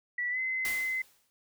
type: tone with pitch glide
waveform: sine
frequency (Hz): 1954 to 2050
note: B6 to C7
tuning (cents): -19 to -36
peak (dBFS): -29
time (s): 0.18-1.02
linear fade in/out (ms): 5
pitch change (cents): +83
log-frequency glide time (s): 0.3-0.39
type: noise with exponential decay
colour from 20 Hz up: white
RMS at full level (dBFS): -35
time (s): 0.65-1.3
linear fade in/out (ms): 0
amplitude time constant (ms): 140
effects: none